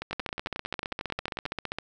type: two click trains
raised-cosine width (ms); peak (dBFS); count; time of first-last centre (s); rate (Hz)
0.3; -15 / -17; 26 / 17; 0.13-1.786 / 0.02-1.461; 15.1 / 11.1
effects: none